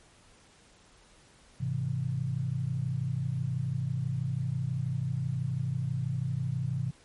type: chord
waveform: sine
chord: Ab augmented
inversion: none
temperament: just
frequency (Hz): 103.83 / 129.78 / 162.23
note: Ab2 / C3 / E3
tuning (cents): 0 / -14 / -27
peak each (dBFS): -36 / -30 / -35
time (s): 1.6-6.91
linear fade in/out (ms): 10
effects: pink hiss -59 dBFS RMS until 7.04 s + MP3 48 kbps